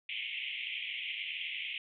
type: band-pass noise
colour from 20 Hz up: pink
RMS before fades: -39 dBFS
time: 0.09-1.78 s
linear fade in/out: 2 ms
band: 2100 to 3300 Hz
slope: 96 dB/octave
effects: none